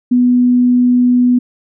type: tone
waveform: sine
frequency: 246.9 Hz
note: B3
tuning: in tune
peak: -7 dBFS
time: 0.11-1.39 s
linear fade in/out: 10 ms
effects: none